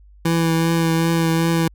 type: tone with vibrato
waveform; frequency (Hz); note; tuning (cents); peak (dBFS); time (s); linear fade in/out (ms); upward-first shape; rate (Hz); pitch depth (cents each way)
25% pulse; 165; E3; +2; -12; 0.25-1.68; 5; triangle; 2.6; 21
effects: added 50 Hz sine -44 dBFS peak until 1.74 s